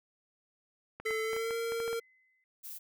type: clicks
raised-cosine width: 0.5 ms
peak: -28 dBFS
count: 9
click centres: 1 / 1.108 / 1.332 / 1.365 / 1.508 / 1.721 / 1.802 / 1.879 / 1.93 s
type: tone with pitch glide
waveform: square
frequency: 440 to 460.5 Hz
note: A4 to A#4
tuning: 0 to -21 cents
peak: -33 dBFS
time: 1.05-2 s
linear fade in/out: 10 ms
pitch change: +79 cents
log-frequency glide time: 1.23-1.54 s
type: tone with exponential decay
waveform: sine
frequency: 2040 Hz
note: C7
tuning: 44 cents flat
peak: -33 dBFS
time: 1.06-2.44 s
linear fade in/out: 1 ms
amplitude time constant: 300 ms
type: noise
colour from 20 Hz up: violet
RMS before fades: -44 dBFS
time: 2.63-2.79 s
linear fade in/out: 20 ms
effects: none